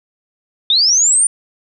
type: linear sweep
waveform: sine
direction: up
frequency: 3504 to 9280 Hz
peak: -9 dBFS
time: 0.7-1.27 s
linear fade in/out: 2 ms
effects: none